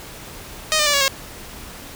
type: tone with pitch steps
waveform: 5% pulse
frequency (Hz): 623 / 601.8 / 581.3 / 561.5 / 542.4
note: D#5 / D5 / D5 / C#5 / C#5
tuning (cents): +2 / +42 / -18 / +22 / -38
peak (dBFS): -4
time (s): 0.72-1.08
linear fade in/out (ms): 0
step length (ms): 72
effects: pink hiss -37 dBFS RMS until 1.95 s